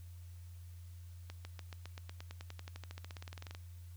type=accelerating click train; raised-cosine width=0.2 ms; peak=-30 dBFS; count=28; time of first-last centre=1.3-3.549 s; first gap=150 ms; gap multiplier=0.95; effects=added 87 Hz sine -48 dBFS peak until 3.96 s + white hiss -67 dBFS RMS until 3.96 s